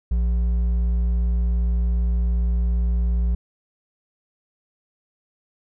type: tone with hard clipping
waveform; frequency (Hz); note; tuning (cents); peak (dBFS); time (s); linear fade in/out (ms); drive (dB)
triangle; 58.7; A#1; +13; -19; 0.11-3.35; 5; 8
effects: none